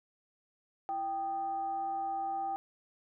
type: tone with frequency modulation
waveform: sine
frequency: 784 Hz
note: G5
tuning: in tune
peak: -32 dBFS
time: 0.89-2.56 s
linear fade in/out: 0 ms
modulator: 451 Hz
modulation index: 0.33
effects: none